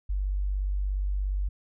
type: tone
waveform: sine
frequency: 48.53 Hz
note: G1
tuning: 17 cents flat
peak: -25 dBFS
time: 0.09-1.49 s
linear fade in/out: 10 ms
effects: none